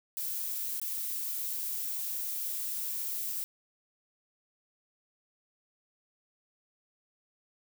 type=noise with dropouts; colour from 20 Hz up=violet; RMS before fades=-35 dBFS; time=0.17-3.44 s; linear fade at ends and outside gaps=0 ms; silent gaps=0.798-0.816 s; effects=none